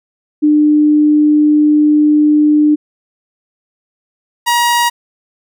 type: tone pair in turn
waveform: sine / sawtooth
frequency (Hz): 300 / 952.4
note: D4 / A#5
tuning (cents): +37 / +37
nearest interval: octave + minor sixth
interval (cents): 2000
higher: second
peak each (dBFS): -6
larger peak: neither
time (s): 0.42-2.76 / 4.46-4.9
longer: first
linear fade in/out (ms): 20
effects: none